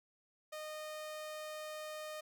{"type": "tone", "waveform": "sawtooth", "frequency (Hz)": 615, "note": "D#5", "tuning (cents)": -20, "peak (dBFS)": -39, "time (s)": [0.52, 2.21], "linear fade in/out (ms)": 10, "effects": []}